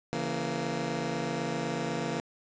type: chord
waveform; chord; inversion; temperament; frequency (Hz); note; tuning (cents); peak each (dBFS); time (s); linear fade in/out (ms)
15% pulse; A# diminished; first; just; 139.85 / 167.82 / 233.1; C#3 / E3 / A#3; +16 / +31 / 0; -30 / -28 / -28; 0.13-2.2; 0
effects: resampled to 16000 Hz + 9-bit